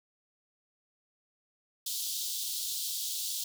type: high-pass noise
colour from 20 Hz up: pink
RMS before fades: -35 dBFS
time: 1.86-3.44 s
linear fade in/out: 5 ms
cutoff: 3400 Hz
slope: 48 dB/octave
effects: none